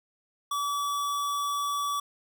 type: tone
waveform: square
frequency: 1147 Hz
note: D6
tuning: 41 cents flat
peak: -28 dBFS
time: 0.51-2 s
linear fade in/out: 5 ms
effects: none